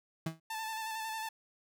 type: tone with exponential decay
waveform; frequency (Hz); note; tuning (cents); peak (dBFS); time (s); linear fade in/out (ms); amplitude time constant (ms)
35% pulse; 161.9; E3; -31; -29; 0.26-0.4; 5; 30
type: tone with vibrato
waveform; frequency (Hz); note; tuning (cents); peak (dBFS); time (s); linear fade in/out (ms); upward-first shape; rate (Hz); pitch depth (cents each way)
sawtooth; 883; A5; +6; -33; 0.5-1.29; 5; square; 11; 22
effects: none